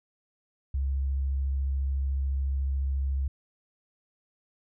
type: tone with vibrato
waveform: sine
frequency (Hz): 67.9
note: C#2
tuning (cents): -35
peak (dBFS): -25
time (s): 0.74-3.28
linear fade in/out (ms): 5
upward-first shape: square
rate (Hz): 14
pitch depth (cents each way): 11
effects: none